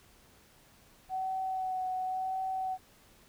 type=tone with vibrato; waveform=sine; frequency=751 Hz; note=F#5; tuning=26 cents sharp; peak=-31 dBFS; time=1.09-2.78 s; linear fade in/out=50 ms; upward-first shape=sine; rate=0.92 Hz; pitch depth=18 cents each way; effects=pink hiss -61 dBFS RMS until 3.28 s